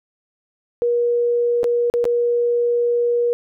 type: tone with dropouts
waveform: sine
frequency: 477.8 Hz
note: A#4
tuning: 43 cents sharp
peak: -15 dBFS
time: 0.82-3.33 s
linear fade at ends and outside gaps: 0 ms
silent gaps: 1.632-1.642 / 1.9-1.939 / 2.042-2.053 s
effects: none